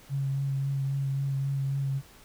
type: tone with vibrato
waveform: sine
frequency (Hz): 137.2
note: C#3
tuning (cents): -17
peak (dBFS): -26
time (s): 0.09-2.02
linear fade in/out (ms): 50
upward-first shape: triangle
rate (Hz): 3.7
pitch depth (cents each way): 21
effects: pink hiss -54 dBFS RMS until 2.24 s